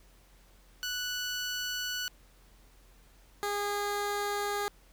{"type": "tone pair in turn", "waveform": "15% pulse", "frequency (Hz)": [1480, 409], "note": ["F#6", "G#4"], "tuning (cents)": [0, -26], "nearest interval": "octave + minor seventh", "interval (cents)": 2226, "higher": "first", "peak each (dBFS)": [-26, -24], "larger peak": "second", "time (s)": [[0.83, 2.08], [3.43, 4.68]], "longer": "neither", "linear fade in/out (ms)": 0, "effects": ["added 44 Hz sine -58 dBFS peak until 4.92 s", "pink hiss -63 dBFS RMS until 4.92 s"]}